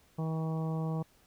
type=harmonic tone; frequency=160 Hz; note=D#3; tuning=49 cents sharp; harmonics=1 / 2 / 3 / 4 / 5 / 6 / 7; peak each=-31 / -43 / -42 / -46 / -46 / -50 / -49 dBFS; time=0.18-1.03 s; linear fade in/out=10 ms; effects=pink hiss -65 dBFS RMS until 1.26 s